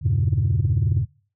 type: chord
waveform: sine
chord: E diminished seventh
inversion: none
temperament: equal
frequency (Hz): 82.41 / 98 / 116.54 / 138.59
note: E2 / G2 / Bb2 / Db3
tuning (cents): 0 / 0 / 0 / 0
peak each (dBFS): -24 / -20 / -22 / -22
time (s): 0.01-1.06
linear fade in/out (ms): 50
effects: noise-tail reverb RT60 0.4 s tail -22 dB re dry + tanh soft clip ceiling -12 dBFS